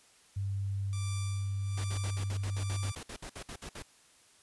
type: tone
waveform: sine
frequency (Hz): 98.6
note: G2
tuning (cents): +11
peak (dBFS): -31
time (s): 0.36-2.92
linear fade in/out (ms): 10
type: tone with tremolo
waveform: 5% pulse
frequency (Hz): 1174.7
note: D6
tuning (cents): 0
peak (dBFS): -29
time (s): 0.93-2.95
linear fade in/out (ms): 0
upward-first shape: sine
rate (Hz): 1.2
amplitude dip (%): 80
type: noise bursts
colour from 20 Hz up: pink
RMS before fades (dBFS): -43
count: 16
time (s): 1.77-3.824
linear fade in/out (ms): 5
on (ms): 74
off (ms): 58
effects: white hiss -62 dBFS RMS until 4.42 s + resampled to 24000 Hz